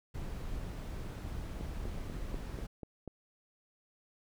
brown noise, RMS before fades -40 dBFS, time 0.14-2.67 s, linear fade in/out 10 ms
click train, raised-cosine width 2 ms, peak -29 dBFS, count 7, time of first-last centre 1.61-3.077 s, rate 4.09 Hz
effects none

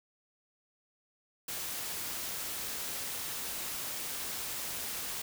white noise, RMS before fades -38 dBFS, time 1.48-5.22 s, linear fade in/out 5 ms, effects none

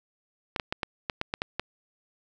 clicks, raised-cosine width 0.3 ms, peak -12 dBFS, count 9, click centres 0.562 / 0.598 / 0.725 / 0.832 / 1.098 / 1.214 / 1.339 / 1.419 / 1.596 s, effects none

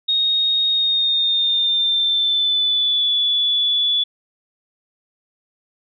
sine tone with pitch glide, 3729 to 3439 Hz, A#7 to A7, 0 to -40 cents, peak -15 dBFS, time 0.08-4.04 s, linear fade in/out 10 ms, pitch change -140 cents, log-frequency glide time 0.7-3.12 s, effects none

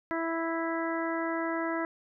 harmonic tone, 329.6 Hz, E4, in tune, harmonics 1 / 2 / 3 / 4 / 5 / 6, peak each -32 / -35 / -37 / -38 / -39 / -40 dBFS, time 0.11-1.85 s, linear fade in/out 0 ms, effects none

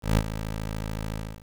15% pulse tone with ADSR envelope, 53.7 Hz, A1, 41 cents flat, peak -11 dBFS, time 0.02-1.45 s, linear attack 150 ms, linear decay 51 ms, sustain -12 dB, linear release 310 ms, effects 8-bit

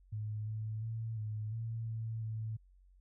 sine tone with pitch steps, 106.8 / 108.9 / 112.6 / 107.4 / 113.5 / 112.2 / 110.3 Hz, G#2 / A2 / A2 / A2 / A#2 / A2 / A2, +49 / -17 / +40 / -41 / -46 / +34 / +5 cents, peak -36 dBFS, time 0.12-2.57 s, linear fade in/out 10 ms, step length 350 ms, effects added 46 Hz sine -60 dBFS peak until 3 s

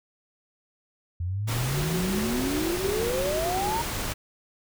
sine exponential sweep, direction up, 84.4 to 950 Hz, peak -26 dBFS, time 1.2-3.82 s, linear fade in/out 5 ms
pink noise, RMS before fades -31 dBFS, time 1.47-4.14 s, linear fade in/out 20 ms
sine tone with tremolo, 370 Hz, F#4, in tune, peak -30 dBFS, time 1.73-3.79 s, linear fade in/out 50 ms, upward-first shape sine, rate 9.9 Hz, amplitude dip 50%
effects none

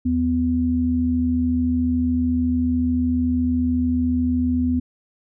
sine tone pair together, 78.87 / 250.4 Hz, D#2 / B3, +24 / +24 cents, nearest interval octave + minor sixth, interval 2000 cents, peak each -24 / -18 dBFS, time 0.05-4.8 s, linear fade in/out 10 ms, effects none

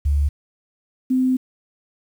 sine tone pair in turn, 71.9 / 257.3 Hz, D2 / C4, -36 / -29 cents, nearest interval octave + minor seventh, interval 2207 cents, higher second, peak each -15 dBFS, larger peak neither, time 0.05-0.29 / 1.1-1.37 s, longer second, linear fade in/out 10 ms, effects 8-bit

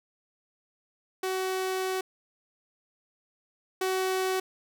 sawtooth tone pair in turn, 375.9 / 375.9 Hz, F#4 / F#4, +27 / +27 cents, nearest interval unison, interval 0 cents, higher neither, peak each -24 / -22 dBFS, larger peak second, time 1.23-2.01 / 3.81-4.4 s, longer first, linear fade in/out 5 ms, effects none

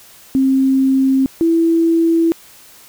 sine tone pair in turn, 266.5 / 331 Hz, C4 / E4, +32 / +7 cents, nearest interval major third, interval 375 cents, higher second, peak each -10 dBFS, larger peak neither, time 0.35-1.26 / 1.41-2.32 s, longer neither, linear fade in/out 0 ms, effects white hiss -43 dBFS RMS until 2.88 s

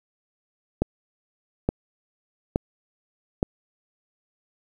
click train, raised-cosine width 2 ms, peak -7 dBFS, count 4, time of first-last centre 0.82-3.429 s, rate 1.15 Hz, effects 8-bit

